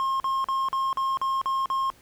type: tone bursts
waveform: triangle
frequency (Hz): 1070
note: C6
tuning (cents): +38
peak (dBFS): -21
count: 8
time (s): 0-1.901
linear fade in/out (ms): 0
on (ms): 200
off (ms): 43
effects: pink hiss -56 dBFS RMS until 2.01 s